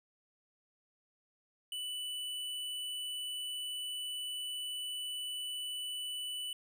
square tone, 2977 Hz, F#7, 10 cents sharp, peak -38 dBFS, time 1.72-6.53 s, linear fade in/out 2 ms, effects none

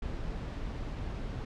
brown noise, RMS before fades -37 dBFS, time 0.02-1.45 s, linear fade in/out 5 ms, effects low-pass 5000 Hz 12 dB/octave

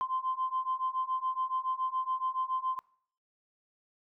sine beating tone pair, 1034 / 1041.1 Hz, C6 / C6, -21 / -9 cents, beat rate 7.1 Hz, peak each -33 / -32 dBFS, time 0.01-2.79 s, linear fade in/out 0 ms, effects noise-tail reverb RT60 0.6 s tail -23 dB re dry + tanh soft clip ceiling -22 dBFS

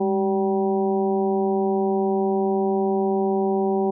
harmonic tone with a mistuned harmonic, 192.9 Hz, G3, 28 cents flat, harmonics 1 / 2 / 3 / 4 / 5, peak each -24 / -21 / -32 / -27 / -35 dBFS, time 0-3.91 s, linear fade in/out 10 ms, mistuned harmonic 1, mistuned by +79 cents, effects none

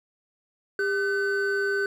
triangle tone pair together, 400 / 1517.6 Hz, G4 / F#6, +35 / +43 cents, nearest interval octave + major seventh, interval 2308 cents, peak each -24 dBFS, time 0.79-1.86 s, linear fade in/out 2 ms, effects none

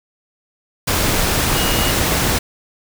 sine tone in noise, 2874 Hz, F7, 49 cents sharp, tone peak -24 dBFS, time 1.54-1.91 s, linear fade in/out 10 ms, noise pink, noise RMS -17 dBFS, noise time 0.87-2.39 s, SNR -10 dB, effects none

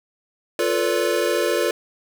square chord, B half-diminished seventh, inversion second, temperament equal with one note detuned, 349.2 / 440 / 493.9 / 574.2 Hz, F4 / A4 / B4 / D5, 0 / 0 / 0 / -39 cents, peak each -25 dBFS, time 0.59-1.71 s, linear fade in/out 2 ms, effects none

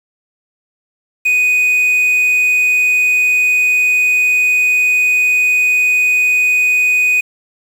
triangle tone with quantisation, 2489 Hz, D#7, in tune, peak -8 dBFS, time 1.25-7.21 s, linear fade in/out 10 ms, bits 6, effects none

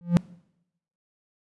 triangle tone with exponential growth, 173.2 Hz, F3, 14 cents flat, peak -9 dBFS, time 0.01-0.17 s, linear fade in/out 0 ms, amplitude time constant 34 ms, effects noise-tail reverb RT60 0.8 s tail -22 dB re dry + resampled to 24000 Hz

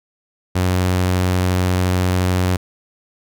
sawtooth tone, 91.4 Hz, F#2, 21 cents flat, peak -11 dBFS, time 0.55-2.57 s, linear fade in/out 10 ms, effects none

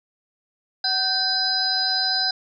sine tone cluster, 753 / 1551 / 4054 / 4953 Hz, F#5 / G6 / B7 / D#8, +30 / -19 / +45 / -9 cents, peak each -29 / -28 / -25 / -22 dBFS, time 0.84-2.31 s, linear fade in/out 5 ms, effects none

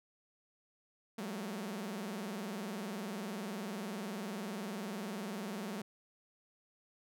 sawtooth tone with vibrato, 204.6 Hz, G#3, 26 cents flat, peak -35 dBFS, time 1.18-5.82 s, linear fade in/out 5 ms, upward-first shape sine, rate 20 Hz, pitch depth 220 cents each way, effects none

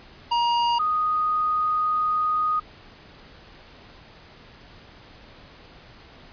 square / sine tone pair in turn, 946 / 1241.9 Hz, A#5 / D#6, +25 / -4 cents, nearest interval perfect fourth, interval 471 cents, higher second, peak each -20 dBFS, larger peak neither, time 0.31-0.79 / 0.79-2.6 s, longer second, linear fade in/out 10 ms, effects pink hiss -48 dBFS RMS until 6.32 s + resampled to 11025 Hz

